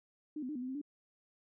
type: tone with pitch steps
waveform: sine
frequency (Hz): 302.8 / 253.2 / 303.1 / 246.9 / 255.1 / 263 / 291.1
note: D#4 / B3 / D#4 / B3 / C4 / C4 / D4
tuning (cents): -47 / +43 / -45 / 0 / -44 / +9 / -15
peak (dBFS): -37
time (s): 0.36-0.815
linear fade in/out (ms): 5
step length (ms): 65
effects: none